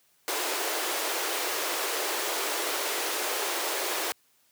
pink high-pass noise, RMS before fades -30 dBFS, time 0.28-4.12 s, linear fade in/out 0 ms, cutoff 340 Hz, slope 48 dB/octave, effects white hiss -66 dBFS RMS until 4.51 s + high-pass 80 Hz 12 dB/octave

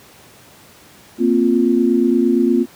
sine chord, Bb suspended second, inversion none, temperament equal, 233.1 / 261.6 / 349.2 Hz, Bb3 / C4 / F4, 0 / 0 / 0 cents, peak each -16 dBFS, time 1.18-2.66 s, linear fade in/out 50 ms, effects pink hiss -45 dBFS RMS until 2.75 s + high-pass 100 Hz 12 dB/octave

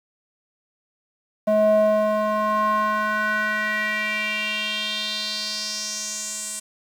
square tone with band-pass filter sweep, 213 Hz, G#3, 44 cents sharp, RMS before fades -23 dBFS, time 1.47-6.6 s, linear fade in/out 10 ms, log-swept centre 560 to 8400 Hz, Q 3.9, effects 8-bit

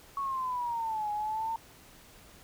sine exponential two-way sweep, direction down then up, 1120 to 830.6 to 911 Hz, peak -30 dBFS, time 0.17-1.56 s, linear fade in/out 2 ms, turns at 1.11 s, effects pink hiss -55 dBFS RMS until 2.43 s

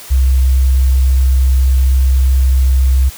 triangle tone with tanh clipping, 65.3 Hz, C2, 3 cents flat, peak -7 dBFS, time 0.1-3.1 s, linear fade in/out 20 ms, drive 4 dB, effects white hiss -33 dBFS RMS until 3.17 s

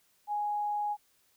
sine tone, 830.6 Hz, G#5, in tune, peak -29 dBFS, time 0.27-0.97 s, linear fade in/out 50 ms, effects white hiss -69 dBFS RMS until 1.36 s

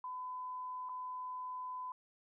sine tone with dropouts, 1008 Hz, B5, 35 cents sharp, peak -40 dBFS, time 0.04-1.92 s, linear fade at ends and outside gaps 2 ms, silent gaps 0.889-0.893 s, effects none

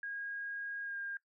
sine tone with pitch glide, 1634 to 1609.6 Hz, G#6 to G6, -29 to +45 cents, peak -38 dBFS, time 0.03-1.17 s, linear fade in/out 2 ms, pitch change -26 cents, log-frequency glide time 0.83-0.97 s, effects noise-tail reverb RT60 0.1 s tail -19 dB re dry

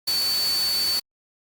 sine tone in noise, 4496 Hz, C#8, 24 cents sharp, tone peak -21 dBFS, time 0.07-1 s, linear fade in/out 10 ms, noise white, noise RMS -30 dBFS, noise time 0.07-1 s, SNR +6 dB, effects Opus 48 kbps

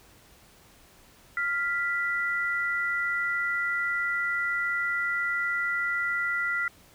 sine tone pair together, 1396.9 / 1975.5 Hz, F6 / B6, 0 / 0 cents, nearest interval tritone, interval 600 cents, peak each -28 dBFS, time 1.37-6.68 s, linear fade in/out 2 ms, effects pink hiss -56 dBFS RMS until 6.94 s

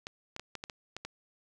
clicks, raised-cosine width 0.2 ms, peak -22 dBFS, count 8, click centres 0.069 / 0.364 / 0.396 / 0.553 / 0.639 / 0.698 / 0.966 / 1.05 s, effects none

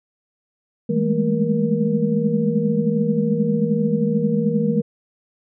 sine tone cluster, 161.7 / 203.1 / 212.6 / 225.7 / 472.9 Hz, E3 / G#3 / G#3 / A3 / A#4, -33 / -38 / +41 / +44 / +25 cents, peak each -23 dBFS, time 0.89-4.82 s, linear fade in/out 10 ms, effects none

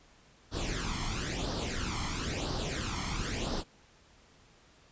pink noise with flanger, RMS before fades -34 dBFS, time 0.51-3.64 s, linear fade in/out 50 ms, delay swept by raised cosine 0.21 to 0.95 ms, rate 0.99 Hz, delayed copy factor +0.7, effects pink hiss -61 dBFS RMS until 4.91 s + resampled to 16000 Hz

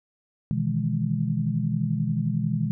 sine chord, E major seventh, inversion second, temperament equal with one note detuned, 123.47 / 153.51 / 164.81 / 207.7 Hz, B2 / D#3 / E3 / G#3, 0 / -23 / 0 / 0 cents, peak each -28 dBFS, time 0.51-2.71 s, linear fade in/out 0 ms, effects none

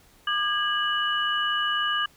sine tone cluster, 1200 / 1642 / 2944 Hz, D6 / G#6 / F#7, +37 / -20 / -9 cents, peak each -27 dBFS, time 0.27-2.06 s, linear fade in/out 5 ms, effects pink hiss -57 dBFS RMS until 2.16 s

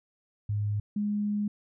sine tone pair in turn, 103.9 / 207.2 Hz, G#2 / G#3, +1 / -4 cents, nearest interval octave, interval 1195 cents, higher second, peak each -26 dBFS, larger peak neither, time 0.49-0.8 / 0.96-1.48 s, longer second, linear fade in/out 5 ms, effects none

